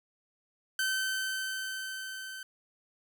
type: tone with level ramp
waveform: sawtooth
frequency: 1538 Hz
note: G6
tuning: 33 cents flat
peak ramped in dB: -24 to -37 dBFS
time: 0.79-2.43 s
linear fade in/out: 2 ms
effects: none